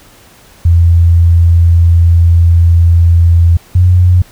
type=tone pair in turn; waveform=sine; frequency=84.7 / 89.74 Hz; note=E2 / F2; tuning=+48 / +48 cents; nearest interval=minor second; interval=100 cents; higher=second; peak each=-3 dBFS; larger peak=neither; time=0.65-3.57 / 3.75-4.22 s; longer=first; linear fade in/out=5 ms; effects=pink hiss -41 dBFS RMS until 4.31 s